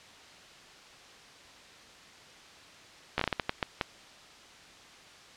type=slowing click train; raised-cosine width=0.3 ms; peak=-11 dBFS; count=10; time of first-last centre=3.18-3.812 s; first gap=14 ms; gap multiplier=1.38; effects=white hiss -52 dBFS RMS until 5.36 s + low-pass 5000 Hz 12 dB/octave